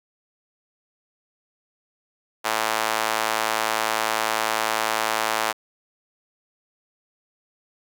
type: tone with high-pass filter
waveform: sawtooth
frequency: 110 Hz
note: A2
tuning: in tune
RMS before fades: -24 dBFS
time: 2.44-5.53 s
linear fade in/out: 20 ms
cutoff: 860 Hz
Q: 1.2
effects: none